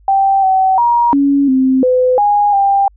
sine tone with pitch steps, 781 / 760 / 949 / 280.3 / 261.8 / 506 / 823 / 793 Hz, G5 / F#5 / A#5 / C#4 / C4 / B4 / G#5 / G5, -7 / +46 / +31 / +19 / +1 / +42 / -16 / +20 cents, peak -8 dBFS, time 0.08-2.88 s, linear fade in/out 2 ms, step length 350 ms, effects added 50 Hz sine -43 dBFS peak until 2.96 s

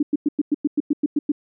sine tone bursts, 293.7 Hz, D4, in tune, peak -15 dBFS, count 11, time 0-1.319 s, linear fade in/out 5 ms, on 29 ms, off 100 ms, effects none

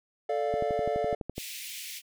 triangle chord, D minor, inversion second, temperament equal, 440 / 587.3 / 698.5 Hz, A4 / D5 / F5, 0 / 0 / 0 cents, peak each -29 dBFS, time 0.29-1.15 s, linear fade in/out 5 ms
click train, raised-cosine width 2 ms, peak -21 dBFS, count 11, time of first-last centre 0.54-1.38 s, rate 11.9 Hz
pink high-pass noise, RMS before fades -40 dBFS, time 1.35-2.02 s, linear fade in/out 50 ms, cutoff 2100 Hz, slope 48 dB/octave
effects none

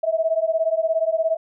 sine beating tone pair, 640 / 657 Hz, D#5 / E5, +49 / -6 cents, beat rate 17 Hz, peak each -21 dBFS, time 0.03-1.37 s, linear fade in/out 10 ms, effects none

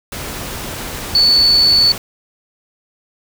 sine tone in noise, 4461 Hz, C#8, 10 cents sharp, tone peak -8 dBFS, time 1.15-1.92 s, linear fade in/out 2 ms, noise pink, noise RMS -26 dBFS, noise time 0.12-1.98 s, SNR +15 dB, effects none

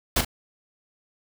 pink noise with echo, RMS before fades -21 dBFS, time 0.16-0.21 s, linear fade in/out 5 ms, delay 39 ms, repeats 1, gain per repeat -9 dB, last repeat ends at 0.249 s, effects none

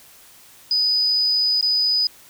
sine tone with dropouts, 4978 Hz, D#8, in tune, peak -16 dBFS, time 0.71-2.07 s, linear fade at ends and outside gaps 2 ms, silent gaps 1.611-1.626 s, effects white hiss -48 dBFS RMS until 2.29 s

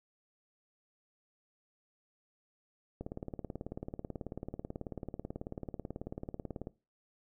click train, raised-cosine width 2 ms, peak -26 dBFS, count 68, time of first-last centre 3.01-6.671 s, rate 18.3 Hz, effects noise-tail reverb RT60 0.3 s tail -21 dB re dry

